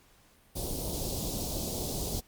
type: band-stop noise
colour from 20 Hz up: pink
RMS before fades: -34 dBFS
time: 0.55-2.21 s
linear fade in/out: 20 ms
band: 730 to 3900 Hz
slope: 24 dB/octave
effects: pink hiss -62 dBFS RMS until 2.27 s + Opus 48 kbps